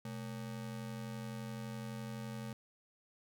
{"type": "ring-modulated tone", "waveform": "square", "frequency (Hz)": 171, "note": "F3", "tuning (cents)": -36, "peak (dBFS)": -39, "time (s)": [0.05, 2.53], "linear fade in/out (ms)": 2, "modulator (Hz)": 45.9, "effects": []}